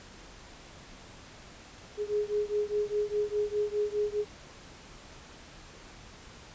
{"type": "beating tone pair", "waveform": "sine", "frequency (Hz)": [415.1, 420], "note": ["G#4", "G#4"], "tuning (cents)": [-1, 19], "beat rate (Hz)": 4.9, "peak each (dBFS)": [-30, -31], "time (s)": [1.97, 4.25], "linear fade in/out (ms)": 50, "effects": ["pink hiss -50 dBFS RMS until 6.54 s", "resampled to 16000 Hz"]}